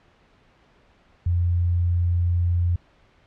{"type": "tone", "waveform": "sine", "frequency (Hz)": 87.2, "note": "F2", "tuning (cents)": -2, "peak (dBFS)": -18, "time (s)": [1.26, 2.76], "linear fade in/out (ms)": 5, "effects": ["pink hiss -58 dBFS RMS until 3.26 s", "low-pass 3000 Hz 12 dB/octave"]}